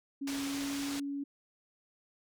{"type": "tone with pitch glide", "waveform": "sine", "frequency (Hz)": [277.2, 281.4], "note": ["C#4", "C#4"], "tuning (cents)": [0, 26], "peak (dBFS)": -34, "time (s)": [0.21, 1.24], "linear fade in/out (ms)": 10, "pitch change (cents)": 26, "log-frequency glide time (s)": [0.42, 0.89]}
{"type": "low-pass noise", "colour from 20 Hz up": "white", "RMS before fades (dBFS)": -42, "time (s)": [0.27, 1], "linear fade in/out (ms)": 5, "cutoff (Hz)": 6500, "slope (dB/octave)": 12}
{"effects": []}